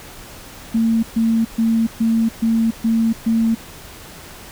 sine tone bursts, 226.4 Hz, A3, 50 cents sharp, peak -13 dBFS, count 7, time 0.74-3.55 s, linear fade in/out 10 ms, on 290 ms, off 130 ms, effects pink hiss -38 dBFS RMS until 4.51 s

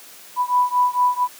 sine beating tone pair, 987.8 / 992.2 Hz, B5 / B5, 0 / +8 cents, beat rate 4.4 Hz, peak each -18 / -19 dBFS, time 0.36-1.28 s, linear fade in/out 50 ms, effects white hiss -43 dBFS RMS until 1.39 s + high-pass 200 Hz 12 dB/octave

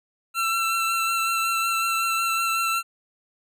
25% pulse tone with vibrato, 1345 Hz, E6, 34 cents sharp, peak -18 dBFS, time 0.34-2.83 s, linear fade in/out 50 ms, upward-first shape sine, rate 5.4 Hz, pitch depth 15 cents each way, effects none

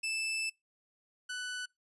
sawtooth tone pair in turn, 2637 / 1491.1 Hz, E7 / F#6, 0 / +13 cents, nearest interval minor seventh, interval 987 cents, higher first, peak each -29 / -33 dBFS, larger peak first, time 0.03-0.5 / 1.29-1.66 s, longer first, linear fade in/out 10 ms, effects noise-tail reverb RT60 0.2 s tail -25 dB re dry + resampled to 24000 Hz

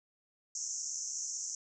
pink band-pass noise, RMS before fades -39 dBFS, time 0.55-1.55 s, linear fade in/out 2 ms, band 5700 to 7200 Hz, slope 96 dB/octave, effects none

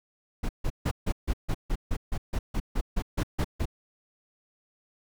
brown noise bursts, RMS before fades -26 dBFS, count 16, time 0.43-3.656 s, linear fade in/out 10 ms, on 61 ms, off 150 ms, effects none

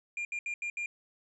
triangle tone bursts at uneven times, 2400 Hz, D7, 37 cents sharp, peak -31 dBFS, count 5, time 0.17-0.25 / 0.32-0.39 / 0.46-0.54 / 0.62-0.7 / 0.77-0.86 s, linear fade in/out 2 ms, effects resampled to 24000 Hz

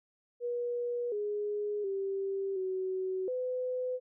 sine tone with pitch steps, 482.3 / 415.2 / 390.6 / 375.3 / 505 Hz, B4 / G#4 / G4 / F#4 / B4, -41 / 0 / -6 / +25 / +39 cents, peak -31 dBFS, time 0.4-4 s, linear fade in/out 50 ms, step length 720 ms, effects none

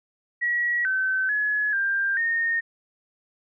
sine tone with pitch steps, 1919 / 1533 / 1695 / 1590 / 1841 Hz, A#6 / G6 / G#6 / G6 / A#6, +50 / -39 / +35 / +24 / -22 cents, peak -21 dBFS, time 0.41-2.61 s, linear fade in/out 20 ms, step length 440 ms, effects none

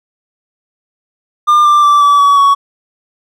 triangle tone with pitch steps, 1200 / 1183.5 / 1167.2 / 1151.1 / 1135.3 / 1119.6 Hz, D6 / D6 / D6 / D6 / C#6 / C#6, +37 / +13 / -11 / -35 / +41 / +17 cents, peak -3 dBFS, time 1.47-2.55 s, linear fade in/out 20 ms, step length 180 ms, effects none

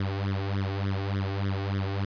sawtooth tone with flanger, 98 Hz, G2, in tune, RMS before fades -29 dBFS, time 0-2.05 s, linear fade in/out 5 ms, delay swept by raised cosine 0.56 to 2.76 ms, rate 3.4 Hz, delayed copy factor +0.95, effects resampled to 11025 Hz

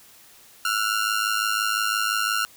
sawtooth ring-modulated tone, 1396.9 Hz, F6, in tune, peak -15 dBFS, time 0.65-2.45 s, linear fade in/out 0 ms, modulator 52.9 Hz, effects white hiss -51 dBFS RMS until 2.56 s

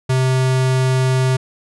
square tone, 130 Hz, C3, 11 cents flat, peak -14 dBFS, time 0.09-1.37 s, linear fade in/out 10 ms, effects resampled to 24000 Hz

